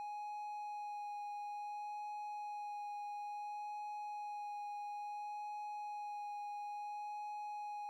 triangle tone with vibrato, 830.6 Hz, G#5, in tune, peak -40 dBFS, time 0-7.89 s, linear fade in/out 0 ms, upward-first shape sine, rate 0.58 Hz, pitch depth 10 cents each way, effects none

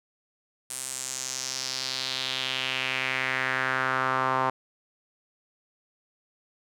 sawtooth tone with band-pass filter sweep, 130.81 Hz, C3, in tune, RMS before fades -29 dBFS, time 0.7-4.5 s, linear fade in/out 5 ms, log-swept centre 9200 to 1000 Hz, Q 2.9, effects none

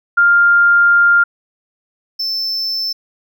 sine / triangle tone pair in turn, 1400 / 5297 Hz, F6 / E8, +4 / +8 cents, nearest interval octave + major seventh, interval 2304 cents, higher second, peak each -7 / -16 dBFS, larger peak first, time 0.17-1.24 / 2.19-2.93 s, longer first, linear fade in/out 10 ms, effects none

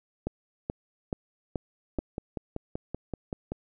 two click trains, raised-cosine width 2 ms, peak -16 / -19 dBFS, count 5 / 9, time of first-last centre 0.27-1.987 / 1.99-3.52 s, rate 2.33 / 5.23 Hz, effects none

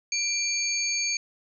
sine tone cluster, 2372 / 4517 / 6520 Hz, D7 / C#8 / G#8, +17 / +32 / -33 cents, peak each -29 dBFS, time 0.12-1.17 s, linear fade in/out 2 ms, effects none

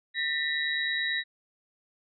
sine tone cluster, 1808 / 1957 / 3850 Hz, A6 / B6 / B7, +47 / -16 / -45 cents, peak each -31 dBFS, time 0.14-1.24 s, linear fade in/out 50 ms, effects none

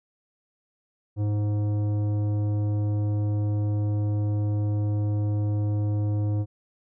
triangle tone with tanh clipping, 104.2 Hz, G#2, 6 cents sharp, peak -24 dBFS, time 1.16-6.46 s, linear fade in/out 50 ms, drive 16 dB, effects none

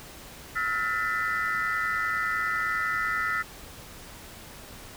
sine tone cluster, 1303 / 1413 / 1783 / 1997 Hz, E6 / F6 / A6 / B6, -20 / +20 / +22 / +19 cents, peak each -30 dBFS, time 0.55-3.43 s, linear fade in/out 20 ms, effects tanh soft clip ceiling -18 dBFS + pink hiss -45 dBFS RMS until 4.96 s

